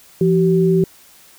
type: tone pair together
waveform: sine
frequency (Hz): 170.2 / 382.1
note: F3 / G4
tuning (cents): -44 / -44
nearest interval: octave + major second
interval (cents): 1400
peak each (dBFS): -14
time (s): 0.21-0.84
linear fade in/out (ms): 2
effects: white hiss -47 dBFS RMS until 1.38 s